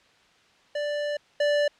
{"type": "tone pair in turn", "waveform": "square", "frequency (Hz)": [587.3, 585.2], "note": ["D5", "D5"], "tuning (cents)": [0, -6], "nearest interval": "unison", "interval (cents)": 6, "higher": "first", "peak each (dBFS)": [-27, -21], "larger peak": "second", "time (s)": [[0.75, 1.17], [1.4, 1.68]], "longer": "first", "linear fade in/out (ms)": 5, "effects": ["white hiss -59 dBFS RMS until 1.79 s", "low-pass 4000 Hz 12 dB/octave"]}